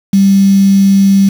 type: tone with quantisation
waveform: sine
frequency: 196 Hz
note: G3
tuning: in tune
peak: -4 dBFS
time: 0.13-1.29 s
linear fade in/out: 5 ms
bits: 4
effects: none